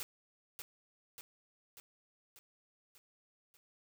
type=noise with echo; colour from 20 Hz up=white; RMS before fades=-42 dBFS; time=0-0.03 s; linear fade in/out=0 ms; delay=590 ms; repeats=6; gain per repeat=-4 dB; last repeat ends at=3.57 s; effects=none